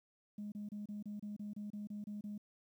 sine tone bursts, 207.7 Hz, G#3, in tune, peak -40 dBFS, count 12, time 0.38-2.379 s, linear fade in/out 5 ms, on 140 ms, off 29 ms, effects tanh soft clip ceiling -38 dBFS + 12-bit

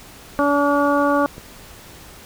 harmonic tone, 286.4 Hz, D4, 43 cents flat, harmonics 1 / 2 / 3 / 4 / 5, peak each -19 / -19 / -24 / -21 / -25 dBFS, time 0.39-1.26 s, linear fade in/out 0 ms
click, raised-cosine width 2 ms, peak -22 dBFS, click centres 1.381 s
effects pink hiss -42 dBFS RMS until 2.25 s

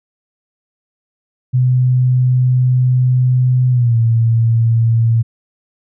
sine tone with pitch glide, 126.6 to 114.76 Hz, B2 to A#2, +43 to -27 cents, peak -9 dBFS, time 1.53-5.23 s, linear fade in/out 20 ms, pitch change -170 cents, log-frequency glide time 3.7-3.97 s, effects none

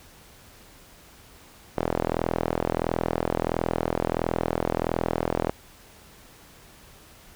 sawtooth tone with band-pass filter, 41.48 Hz, E1, 12 cents sharp, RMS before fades -27 dBFS, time 1.77-5.5 s, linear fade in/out 0 ms, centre 590 Hz, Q 1.1, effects pink hiss -51 dBFS RMS until 7.35 s

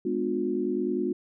sine chord, G# diminished seventh, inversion none, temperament just, 207.7 / 249.2 / 299 / 358.8 Hz, G#3 / B3 / D4 / F4, 0 / +16 / +31 / +47 cents, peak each -33 / -31 / -32 / -28 dBFS, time 0.05-1.13 s, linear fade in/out 5 ms, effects none

